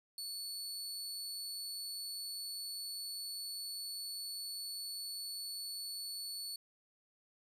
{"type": "tone with amplitude modulation", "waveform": "sawtooth", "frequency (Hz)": 4435, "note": "C#8", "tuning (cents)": 0, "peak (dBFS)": -36, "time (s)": [0.18, 6.56], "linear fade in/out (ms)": 2, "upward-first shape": "sine", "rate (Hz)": 190, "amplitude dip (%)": 40, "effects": ["resampled to 32000 Hz"]}